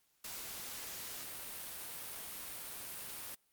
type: noise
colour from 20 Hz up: white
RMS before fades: -45 dBFS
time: 0.24-3.35 s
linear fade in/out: 5 ms
effects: white hiss -75 dBFS RMS until 3.52 s + Opus 48 kbps